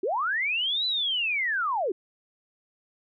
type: linear two-way sweep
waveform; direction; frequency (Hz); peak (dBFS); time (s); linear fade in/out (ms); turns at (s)
sine; up then down; 333.1 to 4035 to 333.1; -24; 0.03-1.92; 5; 0.86
effects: none